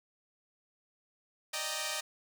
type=chord; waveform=5% pulse; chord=Eb major seventh; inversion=third; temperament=equal with one note detuned; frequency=587.3 / 622.3 / 784 / 925.9 Hz; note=D5 / Eb5 / G5 / Bb5; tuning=0 / 0 / 0 / -12 cents; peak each=-30 / -26 / -29 / -29 dBFS; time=1.53-2.01 s; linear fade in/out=10 ms; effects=none